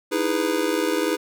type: chord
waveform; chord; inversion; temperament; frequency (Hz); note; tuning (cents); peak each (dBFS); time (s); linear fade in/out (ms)
square; E major seventh; third; just; 309 / 329.6 / 412 / 494.4; D#4 / E4 / G#4 / B4; -12 / 0 / -14 / +2; -27; 0.11-1.17; 20
effects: none